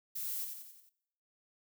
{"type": "noise with echo", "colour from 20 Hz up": "violet", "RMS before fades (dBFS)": -39, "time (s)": [0.15, 0.45], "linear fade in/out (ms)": 10, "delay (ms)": 89, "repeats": 5, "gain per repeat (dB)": -5, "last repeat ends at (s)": 0.895, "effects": ["noise-tail reverb RT60 0.8 s tail -21 dB re dry"]}